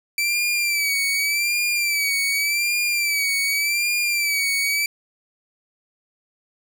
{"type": "tone with vibrato", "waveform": "sawtooth", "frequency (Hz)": 2321, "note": "D7", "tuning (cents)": -21, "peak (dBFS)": -16, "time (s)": [0.18, 4.86], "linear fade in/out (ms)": 2, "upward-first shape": "sine", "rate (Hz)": 0.86, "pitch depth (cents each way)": 69, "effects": []}